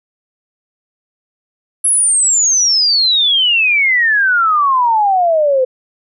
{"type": "exponential sweep", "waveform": "sine", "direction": "down", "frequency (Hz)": [11000, 503], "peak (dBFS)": -9, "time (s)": [1.84, 5.65], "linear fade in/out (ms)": 10, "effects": []}